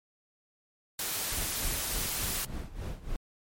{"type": "noise", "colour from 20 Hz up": "white", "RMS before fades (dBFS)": -33, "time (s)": [0.99, 2.45], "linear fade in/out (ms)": 2}
{"type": "noise with tremolo", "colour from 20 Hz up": "brown", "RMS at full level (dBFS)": -34, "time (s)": [1.32, 3.16], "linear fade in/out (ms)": 0, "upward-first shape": "sine", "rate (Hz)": 3.4, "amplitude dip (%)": 80}
{"effects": ["MP3 64 kbps"]}